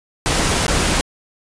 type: noise with dropouts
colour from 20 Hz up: pink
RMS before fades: -17 dBFS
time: 0.26-1.01 s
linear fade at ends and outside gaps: 0 ms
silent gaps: 0.666-0.681 s
effects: resampled to 22050 Hz